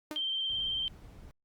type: tone with exponential decay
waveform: sawtooth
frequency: 303.8 Hz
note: D#4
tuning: 41 cents flat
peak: -30 dBFS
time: 0.11-0.25 s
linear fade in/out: 0 ms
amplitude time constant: 29 ms
type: tone with vibrato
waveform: sine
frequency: 3136 Hz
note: G7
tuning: in tune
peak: -30 dBFS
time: 0.16-0.88 s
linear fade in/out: 0 ms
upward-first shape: sine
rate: 18 Hz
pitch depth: 25 cents each way
type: noise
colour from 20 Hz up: brown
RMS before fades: -50 dBFS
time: 0.5-1.31 s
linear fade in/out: 0 ms
effects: Opus 48 kbps